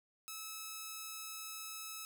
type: tone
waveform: 5% pulse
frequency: 1297 Hz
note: E6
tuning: 28 cents flat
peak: -32 dBFS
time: 0.28-2.05 s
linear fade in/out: 0 ms
effects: none